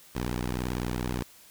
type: tone with vibrato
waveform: 10% pulse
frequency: 61.1 Hz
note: B1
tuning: 18 cents flat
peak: -21 dBFS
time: 0.15-1.23 s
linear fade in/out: 5 ms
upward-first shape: sine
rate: 18 Hz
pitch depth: 270 cents each way
effects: white hiss -54 dBFS RMS until 1.5 s